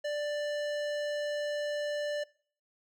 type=tone with hard clipping; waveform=sine; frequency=589 Hz; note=D5; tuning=5 cents sharp; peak=-33 dBFS; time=0.04-2.24 s; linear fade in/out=10 ms; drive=16 dB; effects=noise-tail reverb RT60 0.5 s tail -23 dB re dry

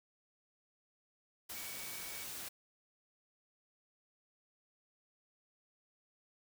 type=tone in noise; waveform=sine; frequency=2259 Hz; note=C#7; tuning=32 cents sharp; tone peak=-52 dBFS; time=1.55-2.24 s; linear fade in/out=10 ms; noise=white; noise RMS=-45 dBFS; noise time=1.49-2.49 s; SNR=-10 dB; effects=none

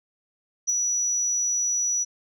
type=tone with ADSR envelope; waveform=sine; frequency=5880 Hz; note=F#8; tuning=12 cents flat; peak=-16 dBFS; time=0.67-2.05 s; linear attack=27 ms; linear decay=10 ms; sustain=-5 dB; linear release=27 ms; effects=tanh soft clip ceiling -16 dBFS

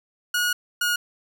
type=tone pair in turn; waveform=sawtooth; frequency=1449 / 1439.8 Hz; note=F#6 / F#6; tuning=-37 / -48 cents; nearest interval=unison; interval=11 cents; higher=first; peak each=-17 dBFS; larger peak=neither; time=0.34-0.53 / 0.81-0.96 s; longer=first; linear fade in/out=5 ms; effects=none

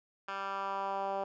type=tone with band-pass filter sweep; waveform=10% pulse; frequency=196 Hz; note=G3; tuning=in tune; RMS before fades=-36 dBFS; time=0.28-1.24 s; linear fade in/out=5 ms; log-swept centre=1600 to 660 Hz; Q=2; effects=resampled to 16000 Hz

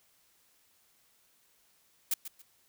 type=noise with echo; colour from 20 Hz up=blue; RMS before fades=-29 dBFS; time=2.11-2.14 s; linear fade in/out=5 ms; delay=140 ms; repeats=2; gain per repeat=-12 dB; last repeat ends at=2.42 s; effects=white hiss -68 dBFS RMS until 2.68 s

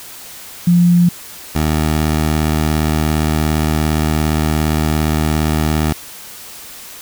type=tone pair in turn; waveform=sine / 15% pulse; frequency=174.61 / 77.33 Hz; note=F3 / D#2; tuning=0 / -10 cents; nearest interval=octave + major second; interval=1410 cents; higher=first; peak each=-7 dBFS; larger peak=neither; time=0.67-1.09 / 1.55-5.93 s; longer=second; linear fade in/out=5 ms; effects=white hiss -34 dBFS RMS until 7.01 s

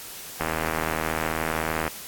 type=click train; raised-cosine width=0.5 ms; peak=-10 dBFS; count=118; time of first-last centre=0.41-1.878 s; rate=79.7 Hz; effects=white hiss -39 dBFS RMS until 2.07 s + AAC 64 kbps

